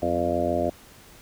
harmonic tone with a mistuned harmonic, 86.4 Hz, F2, 18 cents flat, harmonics 1 / 2 / 3 / 4 / 5 / 6 / 7 / 8, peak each -33 / -35 / -30 / -30 / -33 / -32 / -26 / -29 dBFS, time 0.02-0.7 s, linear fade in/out 5 ms, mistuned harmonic 2, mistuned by +93 cents, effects pink hiss -50 dBFS RMS until 1.21 s

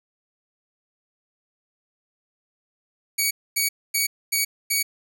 10% pulse tone bursts, 2255 Hz, C#7, 29 cents sharp, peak -11 dBFS, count 5, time 3.18-4.83 s, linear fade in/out 10 ms, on 130 ms, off 250 ms, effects none

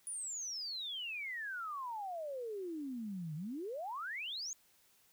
sine exponential two-way sweep, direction down then up, 9956 to 147.4 to 6840 Hz, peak -39 dBFS, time 0.07-4.53 s, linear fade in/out 0 ms, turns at 3.35 s, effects white hiss -69 dBFS RMS until 5.12 s

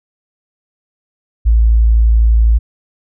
sine tone, 56 Hz, A1, 31 cents sharp, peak -6 dBFS, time 1.45-2.59 s, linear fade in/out 20 ms, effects none

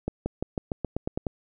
accelerating click train, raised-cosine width 2 ms, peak -14 dBFS, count 10, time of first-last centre 0.08-1.268 s, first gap 180 ms, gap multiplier 0.92, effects none

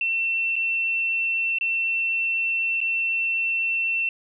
sine tone with dropouts, 2696 Hz, E7, 38 cents sharp, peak -21 dBFS, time 0.01-4.09 s, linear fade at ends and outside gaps 2 ms, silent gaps 0.557-0.563 / 1.586-1.61 / 2.805-2.813 s, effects none

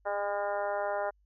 harmonic tone with a mistuned harmonic, 202.7 Hz, G#3, 42 cents flat, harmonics 2 / 3 / 4 / 5 / 6 / 7 / 8 / 9, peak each -40 / -32 / -35 / -40 / -45 / -40 / -49 / -47 dBFS, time 0.05-1.11 s, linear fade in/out 20 ms, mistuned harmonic 2, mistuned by +16 cents, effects added 50 Hz sine -64 dBFS peak until 1.25 s

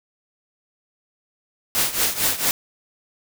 white noise with tremolo, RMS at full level -18 dBFS, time 1.75-2.51 s, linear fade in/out 0 ms, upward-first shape triangle, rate 4.4 Hz, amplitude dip 85%, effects none

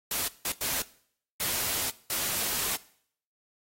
white noise bursts at uneven times, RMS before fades -30 dBFS, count 5, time 0.11-0.28 / 0.45-0.52 / 0.61-0.82 / 1.4-1.9 / 2.1-2.76 s, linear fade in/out 2 ms, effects noise-tail reverb RT60 0.6 s tail -19 dB re dry + AAC 48 kbps

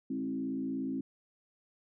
sine tone with frequency modulation, 266.5 Hz, C4, 32 cents sharp, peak -32 dBFS, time 0.1-1.01 s, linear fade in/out 5 ms, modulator 56.8 Hz, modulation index 0.93, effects none

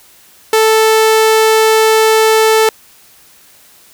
sawtooth tone, 440 Hz, A4, in tune, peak -3 dBFS, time 0.53-2.69 s, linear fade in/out 2 ms, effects white hiss -44 dBFS RMS until 3.93 s

